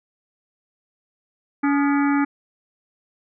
harmonic tone with a mistuned harmonic, 283.6 Hz, C#4, 40 cents sharp, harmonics 1 / 3 / 4 / 5 / 6 / 7 / 8, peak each -17 / -27 / -29 / -31 / -33 / -34 / -35 dBFS, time 1.63-2.25 s, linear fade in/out 10 ms, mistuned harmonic 4, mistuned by +140 cents, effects none

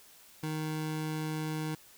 25% pulse tone, 155.7 Hz, D#3, 2 cents sharp, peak -29 dBFS, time 0.43-1.75 s, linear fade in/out 5 ms, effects white hiss -57 dBFS RMS until 1.97 s

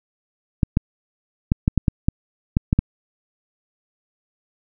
clicks, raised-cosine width 5 ms, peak -3 dBFS, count 10, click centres 0.632 / 0.771 / 1.519 / 1.679 / 1.777 / 1.882 / 2.085 / 2.569 / 2.729 / 2.79 s, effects none

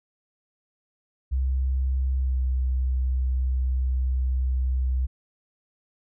sine tone with pitch glide, 65.41 to 64.06 Hz, C2 to C2, 0 to -36 cents, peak -21 dBFS, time 1.31-5.07 s, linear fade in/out 20 ms, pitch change -36 cents, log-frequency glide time 2.19-2.39 s, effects none

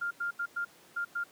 sine tone bursts at uneven times, 1400 Hz, F6, 4 cents sharp, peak -30 dBFS, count 6, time 0.01-0.11 / 0.2-0.31 / 0.39-0.46 / 0.56-0.65 / 0.96-1.05 / 1.15-1.24 s, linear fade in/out 10 ms, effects pink hiss -58 dBFS RMS until 1.31 s + high-pass 200 Hz 12 dB/octave

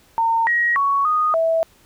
sine tone with pitch steps, 912 / 1895 / 1116 / 1238 / 654 Hz, A#5 / A#6 / C#6 / D#6 / E5, -38 / +28 / +11 / -9 / -14 cents, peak -15 dBFS, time 0.18-1.63 s, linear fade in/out 0 ms, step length 290 ms, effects pink hiss -54 dBFS RMS until 1.85 s

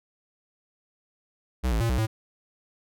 square tone with pitch steps, 63.3 / 55.1 / 115.6 / 62.4 / 110.5 Hz, B1 / A1 / A#2 / B1 / A2, +43 / +3 / -14 / +19 / +8 cents, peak -23 dBFS, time 1.63-2.07 s, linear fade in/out 20 ms, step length 88 ms, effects none

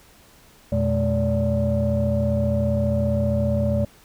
sine tone cluster, 85.2 / 120.2 / 212.9 / 576 Hz, F2 / B2 / G#3 / D5, -42 / -46 / +43 / -34 cents, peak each -23 dBFS, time 0.72-3.85 s, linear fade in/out 5 ms, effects tanh soft clip ceiling -12 dBFS + pink hiss -52 dBFS RMS until 4.04 s

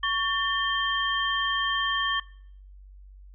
sine tone cluster, 1115 / 1791 / 3159 Hz, C#6 / A6 / G7, +10 / +30 / +13 cents, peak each -28 / -27 / -28 dBFS, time 0.03-2.2 s, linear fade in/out 5 ms, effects noise-tail reverb RT60 0.6 s tail -22 dB re dry + added 48 Hz sine -45 dBFS peak until 3.34 s

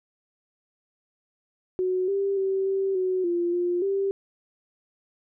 sine tone with pitch steps, 369.1 / 395 / 385.3 / 387.8 / 371 / 346.6 / 352.5 / 392.7 Hz, F#4 / G4 / G4 / G4 / F#4 / F4 / F4 / G4, -4 / +13 / -30 / -19 / +5 / -13 / +16 / +3 cents, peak -22 dBFS, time 1.79-4.11 s, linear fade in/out 0 ms, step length 290 ms, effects none

